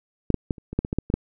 clicks, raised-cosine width 3 ms, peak -6 / -7 / -10 / -29 / -20 / -8 / -14 / -12 / -9 / -14 / -7 dBFS, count 11, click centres 0.303 / 0.343 / 0.508 / 0.582 / 0.73 / 0.79 / 0.849 / 0.929 / 0.986 / 1.101 / 1.14 s, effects none

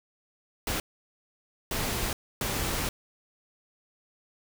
pink noise bursts at uneven times, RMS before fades -30 dBFS, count 3, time 0.67-0.8 / 1.71-2.13 / 2.41-2.89 s, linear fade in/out 2 ms, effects none

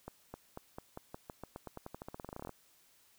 accelerating click train, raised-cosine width 1 ms, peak -29 dBFS, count 26, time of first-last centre 0.08-2.493 s, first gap 260 ms, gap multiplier 0.9, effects white hiss -67 dBFS RMS until 3.18 s

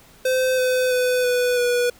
square tone with pitch steps, 515 / 507.9 / 500.9 / 494 / 487.2 Hz, C5 / B4 / B4 / B4 / B4, -28 / +48 / +24 / 0 / -24 cents, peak -18 dBFS, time 0.25-1.9 s, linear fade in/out 5 ms, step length 330 ms, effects pink hiss -50 dBFS RMS until 1.99 s

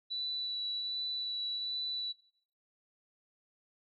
sine tone with vibrato, 3954 Hz, B7, 1 cent sharp, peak -34 dBFS, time 0.1-2.13 s, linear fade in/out 20 ms, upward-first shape sine, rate 1.3 Hz, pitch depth 10 cents each way, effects noise-tail reverb RT60 0.7 s tail -23 dB re dry

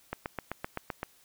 click train, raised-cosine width 0.5 ms, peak -18 dBFS, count 8, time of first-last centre 0.13-1.031 s, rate 7.77 Hz, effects white hiss -62 dBFS RMS until 1.24 s

